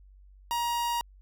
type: tone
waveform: 45% pulse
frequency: 947 Hz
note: A#5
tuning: 27 cents sharp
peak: -27 dBFS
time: 0.51-1.01 s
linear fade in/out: 0 ms
effects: added 48 Hz sine -51 dBFS peak until 1.21 s